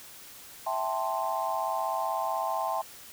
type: chord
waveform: sine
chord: A minor seventh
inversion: second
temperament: equal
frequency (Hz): 659.3 / 784 / 880 / 1046.5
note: E5 / G5 / A5 / C6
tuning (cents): 0 / 0 / 0 / 0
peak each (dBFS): -33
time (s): 0.66-2.82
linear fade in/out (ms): 10
effects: white hiss -48 dBFS RMS until 3.12 s